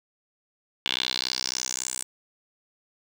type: tone with band-pass filter sweep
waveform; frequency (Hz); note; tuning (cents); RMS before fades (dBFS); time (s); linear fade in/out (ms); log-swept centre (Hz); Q
10% pulse; 63.6; C2; -48; -30; 0.86-2.03; 0; 3200 to 8500; 4.4
effects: none